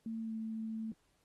sine tone with pitch glide, 224.8 to 221.6 Hz, A3 to A3, +37 to +13 cents, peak -37 dBFS, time 0.06-0.92 s, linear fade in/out 2 ms, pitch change -24 cents, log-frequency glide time 0.21-0.33 s, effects pink hiss -75 dBFS RMS until 1.24 s + AAC 32 kbps

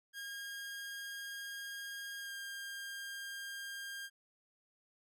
sawtooth tone with pitch glide, 1623 to 1606.2 Hz, G#6 to G6, -40 to +42 cents, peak -39 dBFS, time 0.13-4.1 s, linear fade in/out 50 ms, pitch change -18 cents, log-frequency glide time 2.2-2.32 s, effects none

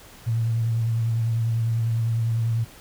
sine tone with vibrato, 114.4 Hz, A#2, 32 cents flat, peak -20 dBFS, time 0.26-2.65 s, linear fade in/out 20 ms, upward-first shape sine, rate 10 Hz, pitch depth 29 cents each way, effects pink hiss -47 dBFS RMS until 2.8 s

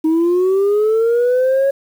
sine linear sweep, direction up, 311.7 to 555 Hz, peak -9 dBFS, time 0.04-1.71 s, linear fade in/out 10 ms, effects tanh soft clip ceiling -10 dBFS + 7-bit

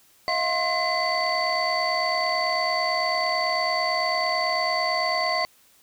sine tone cluster, 642 / 711 / 1060 / 2030 / 4538 Hz, E5 / F5 / C6 / B6 / C#8, -46 / +31 / +22 / +47 / +40 cents, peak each -27 dBFS, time 0.28-5.45 s, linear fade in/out 0 ms, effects tanh soft clip ceiling -15 dBFS + white hiss -58 dBFS RMS until 5.82 s

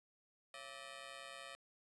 10% pulse ring-modulated tone, 614 Hz, D#5, 23 cents flat, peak -38 dBFS, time 0.54-1.55 s, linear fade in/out 0 ms, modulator 65.1 Hz, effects resampled to 22050 Hz + 11-bit

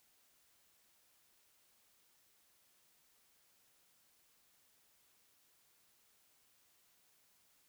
silence, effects white hiss -72 dBFS RMS until 7.68 s

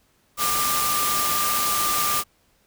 sine tone in noise, 1192 Hz, D6, 25 cents sharp, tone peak -24 dBFS, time 0.37-2.24 s, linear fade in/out 50 ms, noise white, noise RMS -24 dBFS, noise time 0.37-2.24 s, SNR -3 dB, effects pink hiss -63 dBFS RMS until 2.66 s

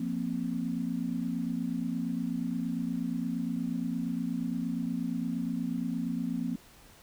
sine chord, F suspended fourth, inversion none, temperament equal, 174.61 / 233.1 / 261.6 Hz, F3 / Bb3 / C4, 0 / 0 / 0 cents, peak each -35 / -33 / -34 dBFS, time 0-6.56 s, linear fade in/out 5 ms, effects pink hiss -56 dBFS RMS until 7.02 s

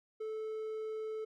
triangle tone, 436.6 Hz, A4, 13 cents flat, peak -35 dBFS, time 0.2-1.25 s, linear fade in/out 10 ms, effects none

